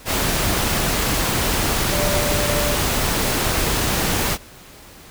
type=tone in noise; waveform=sine; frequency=587.3 Hz; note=D5; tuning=in tune; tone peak=-24 dBFS; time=1.91-2.78 s; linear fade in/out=50 ms; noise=pink; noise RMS=-20 dBFS; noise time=0.05-4.38 s; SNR=-7 dB; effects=pink hiss -43 dBFS RMS until 5.1 s